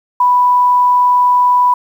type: tone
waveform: sine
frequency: 987.8 Hz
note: B5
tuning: in tune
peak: -7 dBFS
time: 0.2-1.74 s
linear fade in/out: 5 ms
effects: 7-bit